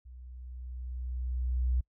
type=tone with level ramp; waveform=sine; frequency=62.3 Hz; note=B1; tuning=16 cents sharp; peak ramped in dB=-46 to -24 dBFS; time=0.05-1.81 s; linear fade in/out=10 ms; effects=noise-tail reverb RT60 0.1 s tail -25 dB re dry